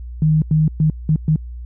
sine tone bursts at uneven times, 155.56 Hz, D#3, in tune, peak -11 dBFS, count 5, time 0.22-0.42 / 0.51-0.68 / 0.8-0.9 / 1.09-1.16 / 1.28-1.36 s, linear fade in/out 2 ms, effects added 60 Hz sine -28 dBFS peak until 1.65 s

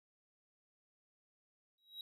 triangle tone with exponential growth, 3848 Hz, B7, 46 cents flat, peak -40 dBFS, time 1.78-2.01 s, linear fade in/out 2 ms, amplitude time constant 49 ms, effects none

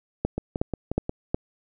two click trains, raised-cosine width 2 ms, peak -9 / -14 dBFS, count 4 / 5, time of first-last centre 0.25-1.345 / 0.38-1.094 s, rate 2.74 / 5.6 Hz, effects none

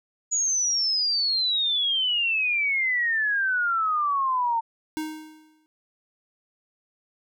sine exponential sweep, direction down, 6880 to 902 Hz, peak -21 dBFS, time 0.31-4.61 s, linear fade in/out 20 ms
square tone with exponential decay, 311.1 Hz, D#4, in tune, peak -26 dBFS, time 4.97-5.66 s, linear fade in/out 0 ms, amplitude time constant 150 ms
effects none

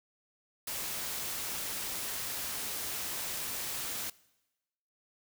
white noise, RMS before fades -37 dBFS, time 0.67-4.1 s, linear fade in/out 5 ms, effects noise-tail reverb RT60 1.0 s tail -22 dB re dry

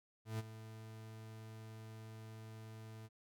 40% pulse tone with ADSR envelope, 110.4 Hz, A2, 6 cents sharp, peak -36 dBFS, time 0.25-3.09 s, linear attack 140 ms, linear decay 28 ms, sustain -13 dB, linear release 38 ms, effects none

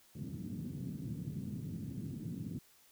pink band-pass noise, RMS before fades -42 dBFS, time 0.15-2.59 s, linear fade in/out 5 ms, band 110 to 250 Hz, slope 24 dB/octave, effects white hiss -65 dBFS RMS until 2.91 s

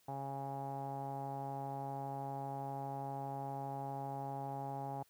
sawtooth tone with low-pass filter, 137.5 Hz, C#3, 14 cents flat, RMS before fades -42 dBFS, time 0.08-5.03 s, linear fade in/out 5 ms, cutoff 800 Hz, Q 9.3, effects white hiss -71 dBFS RMS until 5.09 s + high-pass 60 Hz 12 dB/octave

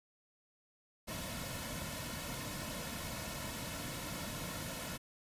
pink noise with comb filter, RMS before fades -42 dBFS, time 1.07-4.98 s, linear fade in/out 20 ms, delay 2.5 ms, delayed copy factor -0.65, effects resampled to 32000 Hz

